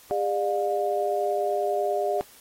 sine tone cluster, 405.3 / 601 / 711 Hz, G#4 / D5 / F5, -42 / +40 / +31 cents, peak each -27 dBFS, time 0.11-2.21 s, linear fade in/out 0 ms, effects white hiss -52 dBFS RMS until 2.4 s + AAC 48 kbps

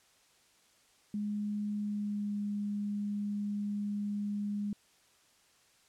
sine tone with pitch glide, 207.7 to 205.3 Hz, G#3 to G#3, 0 to -20 cents, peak -32 dBFS, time 1.14-4.73 s, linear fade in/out 2 ms, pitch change -20 cents, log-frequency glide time 1.76-2.36 s, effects white hiss -66 dBFS RMS until 5.88 s + low-pass 9000 Hz 12 dB/octave

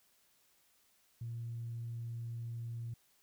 sine tone, 116.8 Hz, A#2, 4 cents sharp, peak -38 dBFS, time 1.21-2.94 s, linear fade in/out 5 ms, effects tanh soft clip ceiling -34 dBFS + white hiss -71 dBFS RMS until 3.22 s

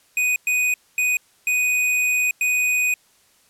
square tone bursts at uneven times, 2489 Hz, D#7, in tune, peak -18 dBFS, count 5, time 0.17-0.36 / 0.47-0.74 / 0.98-1.17 / 1.47-2.31 / 2.41-2.94 s, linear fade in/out 2 ms, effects white hiss -58 dBFS RMS until 3.49 s + low-pass 12000 Hz 12 dB/octave

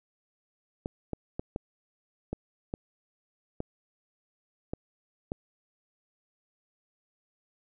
clicks, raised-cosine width 2 ms, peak -19 dBFS, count 9, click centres 0.859 / 1.133 / 1.395 / 1.561 / 2.33 / 2.739 / 3.604 / 4.735 / 5.319 s, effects none

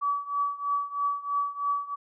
sine tone with tremolo, 1144 Hz, D6, 46 cents flat, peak -22 dBFS, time 0.01-1.96 s, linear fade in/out 20 ms, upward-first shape triangle, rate 3.1 Hz, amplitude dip 90%, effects none

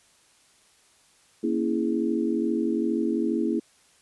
sine chord, A# half-diminished seventh, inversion none, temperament equal with one note detuned, 234.8 / 277.2 / 329.6 / 415.3 Hz, A#3 / C#4 / E4 / G#4, +13 / 0 / 0 / 0 cents, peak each -27 / -30 / -26 / -31 dBFS, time 1.43-3.6 s, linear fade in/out 10 ms, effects white hiss -60 dBFS RMS until 4.01 s + resampled to 24000 Hz

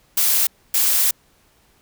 blue noise bursts at uneven times, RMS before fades -17 dBFS, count 2, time 0.17-0.47 / 0.74-1.11 s, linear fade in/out 5 ms, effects pink hiss -58 dBFS RMS until 1.81 s

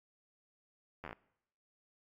slowing click train, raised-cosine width 0.5 ms, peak -29 dBFS, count 7, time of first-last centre 1.04-1.129 s, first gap 11 ms, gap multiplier 1.12, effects noise-tail reverb RT60 0.8 s tail -22 dB re dry + AAC 48 kbps

